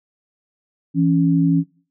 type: tone pair together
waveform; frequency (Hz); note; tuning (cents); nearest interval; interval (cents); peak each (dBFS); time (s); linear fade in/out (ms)
sine; 165.8 / 277.7; E3 / C#4; +10 / +3; major sixth; 893; -16; 0.94-1.64; 50
effects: noise-tail reverb RT60 0.4 s tail -19 dB re dry